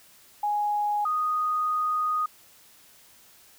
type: tone pair in turn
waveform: sine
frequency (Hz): 830.6 / 1240.9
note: G#5 / D#6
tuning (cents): 0 / -5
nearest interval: perfect fifth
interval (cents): 695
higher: second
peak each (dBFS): -23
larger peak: neither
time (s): 0.43-1.05 / 1.05-2.26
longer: second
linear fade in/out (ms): 5
effects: white hiss -55 dBFS RMS until 3.58 s